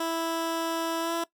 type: tone with pitch glide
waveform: 15% pulse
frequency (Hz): 329.6 to 334.8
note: E4 to E4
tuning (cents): 0 to +27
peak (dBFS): -21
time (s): 0-1.24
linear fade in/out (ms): 5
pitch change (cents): +27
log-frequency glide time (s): 1-1.13
effects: noise-tail reverb RT60 0.1 s tail -19 dB re dry